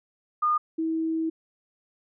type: tone pair in turn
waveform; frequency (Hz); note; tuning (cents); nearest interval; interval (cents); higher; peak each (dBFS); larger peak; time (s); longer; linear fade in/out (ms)
sine; 1219 / 322.9; D#6 / E4; -36 / -36; octave + major seventh; 2300; first; -20 / -24; first; 0.42-0.58 / 0.78-1.3; second; 10
effects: none